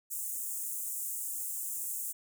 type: high-pass noise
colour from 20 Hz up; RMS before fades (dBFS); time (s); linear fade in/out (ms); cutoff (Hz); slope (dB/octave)
pink; -37; 0.1-2.13; 20; 7200; 48
effects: none